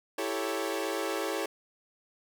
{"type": "chord", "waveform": "sawtooth", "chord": "A dominant seventh", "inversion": "second", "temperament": "equal", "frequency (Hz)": [329.6, 392, 440, 554.4], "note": ["E4", "G4", "A4", "C#5"], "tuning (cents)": [0, 0, 0, 0], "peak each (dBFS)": -32, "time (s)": [0.18, 1.46], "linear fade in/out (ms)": 5, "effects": []}